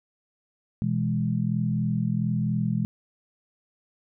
sine chord, E major, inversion second, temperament equal, 123.47 / 164.81 / 207.7 Hz, B2 / E3 / G#3, 0 / 0 / 0 cents, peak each -27 dBFS, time 0.82-2.85 s, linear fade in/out 0 ms, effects none

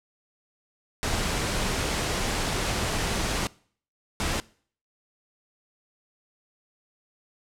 pink noise bursts at uneven times, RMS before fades -27 dBFS, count 2, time 1.03-3.47 / 4.2-4.4 s, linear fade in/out 0 ms, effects noise-tail reverb RT60 0.5 s tail -22 dB re dry + low-pass 9000 Hz 12 dB/octave

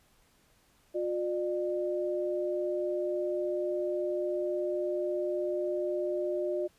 sine tone pair together, 357.4 / 601 Hz, F4 / D5, +40 / +40 cents, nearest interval major sixth, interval 900 cents, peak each -31 / -32 dBFS, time 0.94-6.68 s, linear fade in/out 20 ms, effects pink hiss -66 dBFS RMS until 6.78 s + resampled to 32000 Hz

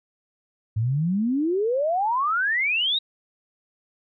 sine exponential sweep, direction up, 103.83 to 3864 Hz, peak -20 dBFS, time 0.76-2.99 s, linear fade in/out 10 ms, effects none

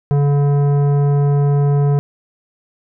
triangle tone with tanh clipping, 143 Hz, D3, 46 cents flat, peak -13 dBFS, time 0.11-1.99 s, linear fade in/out 0 ms, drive 17 dB, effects none

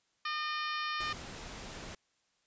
harmonic tone, 608 Hz, D#5, 40 cents flat, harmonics 2 / 3 / 4 / 5 / 6 / 7 / 8 / 9, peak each -36 / -40 / -42 / -44 / -46 / -47 / -48 / -49 dBFS, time 0.25-1.13 s, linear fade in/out 5 ms
pink noise, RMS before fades -45 dBFS, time 1-1.95 s, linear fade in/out 5 ms
effects white hiss -75 dBFS RMS until 2.46 s + resampled to 16000 Hz

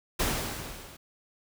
pink noise with level ramp, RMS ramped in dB -26 to -49 dBFS, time 0.19-0.97 s, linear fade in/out 10 ms, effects none

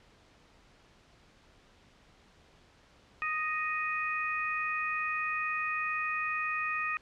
harmonic tone, 622.3 Hz, D#5, in tune, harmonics 2 / 3 / 4, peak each -34 / -35 / -34 dBFS, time 3.22-6.97 s, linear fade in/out 0 ms, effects pink hiss -61 dBFS RMS until 7.01 s + low-pass 5000 Hz 12 dB/octave

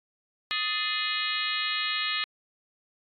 harmonic tone with a mistuned harmonic, 416.5 Hz, G#4, 5 cents sharp, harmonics 3 / 4 / 5 / 6 / 7 / 8 / 9 / 10, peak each -35 / -35 / -35 / -35 / -35 / -35 / -35 / -35 dBFS, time 0.51-2.24 s, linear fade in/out 0 ms, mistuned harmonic 4, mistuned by +96 cents, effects AAC 64 kbps

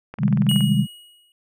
click train, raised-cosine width 0.5 ms, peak -20 dBFS, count 11, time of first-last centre 0.14-0.607 s, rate 21.4 Hz
sine chord, Ab major seventh, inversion first, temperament just, 129.78 / 155.74 / 194.67 / 207.7 Hz, C3 / Eb3 / G3 / Ab3, -14 / +2 / -12 / 0 cents, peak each -21 dBFS, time 0.18-0.87 s, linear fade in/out 50 ms
square tone with exponential decay, 2900 Hz, F#7, 35 cents flat, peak -20 dBFS, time 0.49-1.32 s, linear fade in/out 1 ms, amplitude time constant 180 ms
effects none

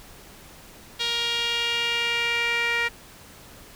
sawtooth tone with band-pass filter sweep, 470 Hz, A#4, 14 cents sharp, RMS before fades -25 dBFS, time 0.99-2.89 s, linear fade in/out 20 ms, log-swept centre 3500 to 2100 Hz, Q 3.4, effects pink hiss -47 dBFS RMS until 3.75 s

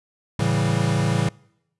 square chord, A dominant seventh, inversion none, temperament equal, 110 / 138.59 / 164.81 / 196 Hz, A2 / C#3 / E3 / G3, 0 / 0 / 0 / 0 cents, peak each -24 / -24 / -25 / -29 dBFS, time 0.39-1.29 s, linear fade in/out 5 ms, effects noise-tail reverb RT60 0.8 s tail -25 dB re dry + resampled to 24000 Hz

